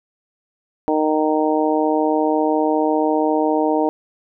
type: harmonic tone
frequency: 154.6 Hz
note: D#3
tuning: 11 cents flat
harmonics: 2 / 3 / 4 / 5 / 6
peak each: -19 / -21 / -22 / -23 / -24 dBFS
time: 0.88-3.89 s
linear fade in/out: 0 ms
effects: none